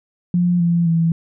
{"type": "tone with pitch steps", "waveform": "sine", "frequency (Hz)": [176.3, 170.79, 165.45], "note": ["F3", "F3", "E3"], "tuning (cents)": [17, -38, 7], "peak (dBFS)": -13, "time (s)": [0.34, 1.12], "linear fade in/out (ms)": 2, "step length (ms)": 260, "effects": []}